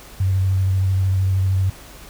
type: tone with vibrato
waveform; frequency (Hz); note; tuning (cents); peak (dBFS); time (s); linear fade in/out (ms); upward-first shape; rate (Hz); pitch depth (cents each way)
sine; 95; F#2; +46; -15; 0.2-1.7; 5; sine; 13; 19
effects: added 50 Hz sine -45 dBFS peak until 2.09 s + pink hiss -42 dBFS RMS until 2.09 s